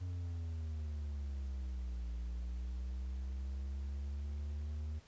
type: exponential two-way sweep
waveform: triangle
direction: down then up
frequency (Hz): 91 to 58.27 to 76.6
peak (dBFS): -36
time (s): 0-5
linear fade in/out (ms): 20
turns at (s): 2.11
effects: pink hiss -64 dBFS RMS until 5.07 s + resampled to 16000 Hz